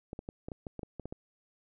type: clicks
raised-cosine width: 2 ms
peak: -26 dBFS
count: 11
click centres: 0.131 / 0.191 / 0.289 / 0.485 / 0.518 / 0.668 / 0.793 / 0.832 / 0.997 / 1.056 / 1.125 s
effects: none